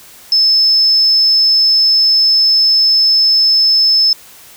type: tone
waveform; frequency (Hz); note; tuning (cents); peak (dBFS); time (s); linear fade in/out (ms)
sine; 5240; E8; -11; -7; 0.32-4.13; 2
effects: white hiss -39 dBFS RMS until 4.56 s